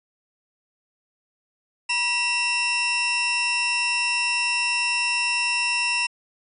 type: tone pair together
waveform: sawtooth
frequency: 969 / 2700 Hz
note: B5 / E7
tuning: -33 / +41 cents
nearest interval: octave + tritone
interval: 1774 cents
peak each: -25 / -18 dBFS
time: 1.89-6.07 s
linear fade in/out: 10 ms
effects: resampled to 22050 Hz